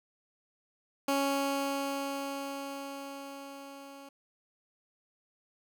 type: tone with level ramp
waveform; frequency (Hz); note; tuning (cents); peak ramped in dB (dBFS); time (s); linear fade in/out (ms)
15% pulse; 277.2; C#4; 0; -20 to -41; 1.08-4.09; 5
effects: none